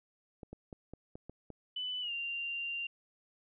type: clicks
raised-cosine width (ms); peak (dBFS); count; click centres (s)
2; -32; 7; 0.432 / 0.53 / 0.728 / 0.936 / 1.155 / 1.296 / 1.503
type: tone with pitch glide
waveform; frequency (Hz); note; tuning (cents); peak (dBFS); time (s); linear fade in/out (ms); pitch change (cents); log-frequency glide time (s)
sine; 2996 to 2779; F#7 to F7; +21 to -9; -35; 1.76-2.87; 5; -130; 2.01-2.12
effects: none